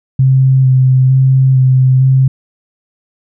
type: tone with vibrato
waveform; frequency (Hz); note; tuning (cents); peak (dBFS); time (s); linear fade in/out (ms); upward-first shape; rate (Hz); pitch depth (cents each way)
sine; 131.1; C3; +4; -5; 0.19-2.28; 5; square; 1.1; 15
effects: none